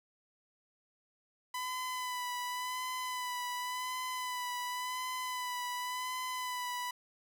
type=tone with vibrato; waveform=sawtooth; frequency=1000 Hz; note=B5; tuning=21 cents sharp; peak=-32 dBFS; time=1.54-6.91 s; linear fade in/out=5 ms; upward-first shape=sine; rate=0.91 Hz; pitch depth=27 cents each way; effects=10-bit